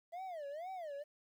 triangle tone with vibrato, 654 Hz, E5, 14 cents flat, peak -40 dBFS, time 0.12-1.04 s, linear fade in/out 20 ms, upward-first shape sine, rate 2.1 Hz, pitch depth 270 cents each way, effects 12-bit

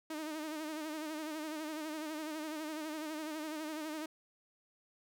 sawtooth tone with vibrato, 309.5 Hz, D#4, 9 cents flat, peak -35 dBFS, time 0.1-4.06 s, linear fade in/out 5 ms, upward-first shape sine, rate 12 Hz, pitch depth 62 cents each way, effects none

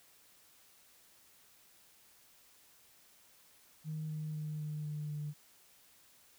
sine tone with pitch steps, 155.56 / 154.13 / 152.71 / 151.31 / 149.91 / 148.54 Hz, D#3 / D#3 / D#3 / D#3 / D3 / D3, 0 / -16 / -32 / -48 / +36 / +20 cents, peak -36 dBFS, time 3.84-5.34 s, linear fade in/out 50 ms, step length 250 ms, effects tanh soft clip ceiling -32 dBFS + white hiss -64 dBFS RMS until 6.38 s

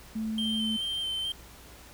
sine tone, 219.8 Hz, A3, 2 cents flat, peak -29 dBFS, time 0.15-0.77 s, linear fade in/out 10 ms
triangle tone with vibrato, 3120 Hz, G7, 9 cents flat, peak -28 dBFS, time 0.38-1.32 s, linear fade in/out 2 ms, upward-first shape square, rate 2.3 Hz, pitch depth 15 cents each way
effects added 60 Hz sine -53 dBFS peak until 1.93 s + pink hiss -51 dBFS RMS until 1.93 s

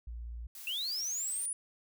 sine tone, 58.27 Hz, A#1, in tune, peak -39 dBFS, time 0.07-0.47 s, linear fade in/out 5 ms
blue noise, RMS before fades -47 dBFS, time 0.55-1.46 s, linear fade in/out 2 ms
sine linear sweep, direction up, 2637 to 9910 Hz, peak -33 dBFS, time 0.67-1.53 s, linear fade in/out 2 ms
effects none

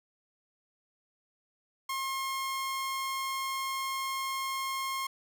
sawtooth tone, 1072 Hz, C6, 42 cents sharp, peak -28 dBFS, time 1.89-5.07 s, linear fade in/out 5 ms, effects none

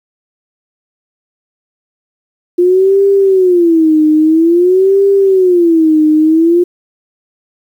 sine tone with vibrato, 349.1 Hz, F4, 1 cent flat, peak -5 dBFS, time 2.58-6.64 s, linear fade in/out 10 ms, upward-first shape sine, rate 0.5 Hz, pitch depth 220 cents each way, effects 7-bit

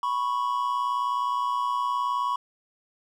triangle tone pair together, 985.8 / 1105 Hz, B5 / C#6, -3 / -6 cents, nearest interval major second, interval 197 cents, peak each -25 dBFS, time 0.03-2.36 s, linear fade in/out 2 ms, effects none

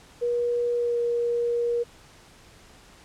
sine tone with pitch glide, 480 to 474.5 Hz, B4 to A#4, -49 to +31 cents, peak -22 dBFS, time 0.21-1.84 s, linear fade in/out 20 ms, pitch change -20 cents, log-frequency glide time 0.74-0.98 s, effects pink hiss -52 dBFS RMS until 3.04 s + low-pass 9000 Hz 12 dB/octave

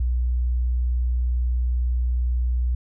sine tone, 61.1 Hz, B1, 18 cents flat, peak -19 dBFS, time 0-2.75 s, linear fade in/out 5 ms, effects none

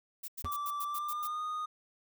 violet noise bursts, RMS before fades -41 dBFS, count 8, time 0.23-1.276 s, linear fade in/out 10 ms, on 52 ms, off 90 ms
square tone with exponential decay, 81.6 Hz, E2, 17 cents flat, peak -33 dBFS, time 0.44-0.52 s, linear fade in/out 5 ms, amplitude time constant 16 ms
triangle tone with pitch glide, 1166 to 1235.3 Hz, D6 to D#6, -13 to -13 cents, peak -32 dBFS, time 0.45-1.66 s, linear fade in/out 10 ms, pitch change +100 cents, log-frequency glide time 0.85-1.43 s
effects none

